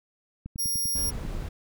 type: click train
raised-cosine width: 5 ms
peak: -24 dBFS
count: 10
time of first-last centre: 0.46-1.351 s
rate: 10.1 Hz
type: tone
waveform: 5% pulse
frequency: 5600 Hz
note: F8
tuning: 4 cents sharp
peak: -20 dBFS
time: 0.58-1.11 s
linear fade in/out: 20 ms
type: noise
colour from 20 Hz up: brown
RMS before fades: -33 dBFS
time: 0.95-1.49 s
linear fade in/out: 10 ms
effects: none